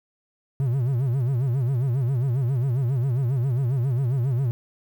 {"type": "tone with vibrato", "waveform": "triangle", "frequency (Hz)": 127.6, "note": "C3", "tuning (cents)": -43, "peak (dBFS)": -18, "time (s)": [0.6, 4.51], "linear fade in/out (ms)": 0, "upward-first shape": "sine", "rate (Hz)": 7.4, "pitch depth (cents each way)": 170, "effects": ["9-bit"]}